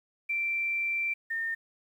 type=tone pair in turn; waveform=sine; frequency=2349 / 1820.8 Hz; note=D7 / A#6; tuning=0 / -41 cents; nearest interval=major third; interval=441 cents; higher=first; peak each=-27 / -29 dBFS; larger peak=first; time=0.29-1.14 / 1.3-1.55 s; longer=first; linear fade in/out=10 ms; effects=10-bit